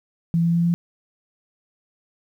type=tone with pitch steps; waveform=sine; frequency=167.7 / 168.87 / 170.04 / 171.22 Hz; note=E3 / E3 / F3 / F3; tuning=+30 / +42 / -46 / -34 cents; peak=-16 dBFS; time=0.34-0.74 s; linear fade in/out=0 ms; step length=100 ms; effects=9-bit

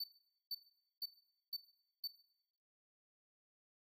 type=tone bursts; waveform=square; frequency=4530 Hz; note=C#8; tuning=37 cents sharp; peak=-40 dBFS; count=5; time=0-2.075 s; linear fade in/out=5 ms; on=39 ms; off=470 ms; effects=noise-tail reverb RT60 0.8 s tail -18 dB re dry

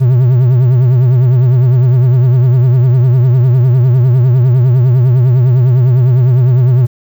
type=tone with vibrato; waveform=triangle; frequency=125.4 Hz; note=B2; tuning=27 cents sharp; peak=-3 dBFS; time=0-6.87 s; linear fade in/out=20 ms; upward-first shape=triangle; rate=9.9 Hz; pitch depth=130 cents each way; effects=7-bit

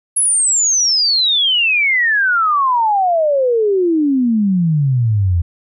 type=exponential sweep; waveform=sine; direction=down; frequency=10710 to 82.41 Hz; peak=-11 dBFS; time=0.16-5.42 s; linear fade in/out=10 ms; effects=none

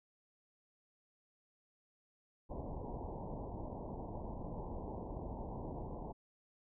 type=low-pass noise; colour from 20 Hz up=pink; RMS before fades=-44 dBFS; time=2.49-6.13 s; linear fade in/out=20 ms; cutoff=990 Hz; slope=96 dB/octave; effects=none

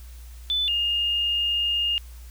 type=tone pair in turn; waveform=sine; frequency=3500 / 2832 Hz; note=A7 / F7; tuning=-10 / +23 cents; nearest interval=major third; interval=367 cents; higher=first; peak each=-21 dBFS; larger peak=neither; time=0.5-0.68 / 0.68-1.98 s; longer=second; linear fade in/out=0 ms; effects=added 60 Hz sine -39 dBFS peak until 2.3 s + white hiss -53 dBFS RMS until 2.3 s

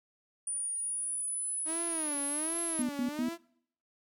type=exponential sweep; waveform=sine; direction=up; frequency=9397 to 11000 Hz; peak=-32 dBFS; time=0.47-2.82 s; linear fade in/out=2 ms
type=tone with vibrato; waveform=sawtooth; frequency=309.4 Hz; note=D#4; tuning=10 cents flat; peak=-33 dBFS; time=1.65-3.38 s; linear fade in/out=50 ms; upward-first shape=sine; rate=1.3 Hz; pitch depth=160 cents each way
type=tone bursts; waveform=sine; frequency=246.9 Hz; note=B3; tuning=in tune; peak=-29 dBFS; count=3; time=2.79-3.287 s; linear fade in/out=2 ms; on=99 ms; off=100 ms
effects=noise-tail reverb RT60 0.7 s tail -24 dB re dry

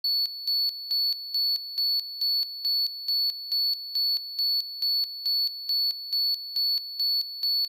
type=tone with tremolo; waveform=triangle; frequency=4435 Hz; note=C#8; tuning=in tune; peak=-21 dBFS; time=0.04-7.68 s; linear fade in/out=5 ms; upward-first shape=square; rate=2.3 Hz; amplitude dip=75%; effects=none

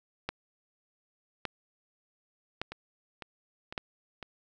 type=two click trains; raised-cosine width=0.3 ms; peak=-24 / -16 dBFS; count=4 / 4; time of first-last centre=2.72-4.228 / 0.29-3.778 s; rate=1.99 / 0.86 Hz; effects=none

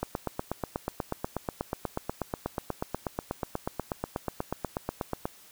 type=click train; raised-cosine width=1 ms; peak=-15 dBFS; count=44; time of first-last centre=0.03-5.255 s; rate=8.23 Hz; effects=white hiss -54 dBFS RMS until 5.51 s

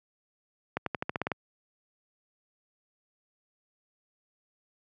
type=accelerating click train; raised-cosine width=0.5 ms; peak=-14 dBFS; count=9; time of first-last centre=0.77-1.317 s; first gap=93 ms; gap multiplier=0.91; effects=high-pass 100 Hz 12 dB/octave

